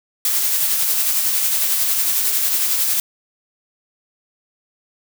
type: noise with tremolo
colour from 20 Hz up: blue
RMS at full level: -17 dBFS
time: 0.25-3 s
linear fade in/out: 2 ms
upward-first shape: sine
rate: 11 Hz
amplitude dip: 30%
effects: none